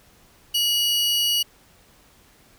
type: tone pair together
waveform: 40% pulse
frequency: 2909 / 4561 Hz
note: F#7 / C#8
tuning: -30 / +49 cents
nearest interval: minor sixth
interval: 779 cents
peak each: -19 / -26 dBFS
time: 0.54-1.43 s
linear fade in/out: 10 ms
effects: pink hiss -55 dBFS RMS until 2.58 s